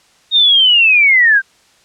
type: linear sweep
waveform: sine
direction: down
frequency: 3726 to 1538 Hz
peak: -6 dBFS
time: 0.31-1.42 s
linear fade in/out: 50 ms
effects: white hiss -51 dBFS RMS until 1.84 s + low-pass 7000 Hz 12 dB/octave